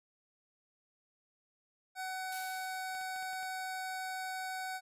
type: tone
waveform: 25% pulse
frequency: 751 Hz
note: F#5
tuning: 26 cents sharp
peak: -34 dBFS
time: 1.95-4.81 s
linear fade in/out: 50 ms
type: noise with exponential decay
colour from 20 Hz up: blue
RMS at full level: -44 dBFS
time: 2.32-3.61 s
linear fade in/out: 1 ms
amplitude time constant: 280 ms
type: clicks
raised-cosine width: 0.3 ms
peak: -39 dBFS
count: 6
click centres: 2.951 / 3.013 / 3.162 / 3.226 / 3.332 / 3.43 s
effects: resampled to 32000 Hz